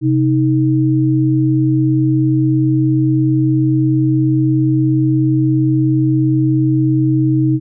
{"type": "tone pair together", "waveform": "sine", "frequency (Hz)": [130.81, 313.8], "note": ["C3", "D#4"], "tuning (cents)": [0, 15], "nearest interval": "octave + minor third", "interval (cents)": 1515, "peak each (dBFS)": -13, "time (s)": [0.01, 7.6], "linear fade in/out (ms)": 50, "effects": []}